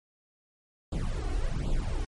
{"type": "noise with flanger", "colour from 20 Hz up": "brown", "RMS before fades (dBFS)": -29, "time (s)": [0.92, 2.05], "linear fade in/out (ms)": 5, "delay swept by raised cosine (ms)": [0.25, 2.75], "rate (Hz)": 1.3, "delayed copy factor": 0.9, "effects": ["MP3 48 kbps"]}